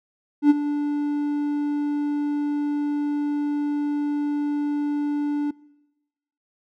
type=tone with ADSR envelope; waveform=triangle; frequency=292.1 Hz; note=D4; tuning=9 cents flat; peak=-7 dBFS; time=0.42-5.51 s; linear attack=82 ms; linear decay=25 ms; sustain=-12 dB; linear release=7 ms; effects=noise-tail reverb RT60 1.0 s tail -23 dB re dry